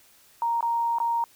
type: tone with dropouts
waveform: sine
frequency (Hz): 932.3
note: A#5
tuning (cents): 0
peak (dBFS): -22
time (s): 0.42-1.24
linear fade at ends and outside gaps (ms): 1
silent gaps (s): 0.608-0.627 / 0.985-1.001
effects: white hiss -57 dBFS RMS until 1.35 s